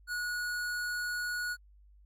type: tone with hard clipping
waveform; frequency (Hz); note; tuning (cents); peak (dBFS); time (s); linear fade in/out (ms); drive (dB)
sine; 1457; F#6; -27; -34; 0.07-1.57; 50; 17
effects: added 50 Hz sine -56 dBFS peak until 2.05 s + AAC 64 kbps